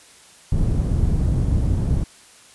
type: low-pass noise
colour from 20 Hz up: white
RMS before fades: -19 dBFS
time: 0.52-2.04 s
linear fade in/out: 5 ms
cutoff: 110 Hz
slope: 12 dB/octave
effects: white hiss -48 dBFS RMS until 2.54 s + resampled to 24000 Hz